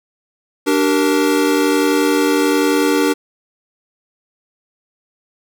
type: chord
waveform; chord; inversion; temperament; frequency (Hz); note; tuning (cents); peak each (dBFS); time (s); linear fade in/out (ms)
square; G minor; second; equal with one note detuned; 293.7 / 385 / 466.2; D4 / G4 / Bb4; 0 / -31 / 0; -16 / -19 / -19; 0.66-3.14; 20
effects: none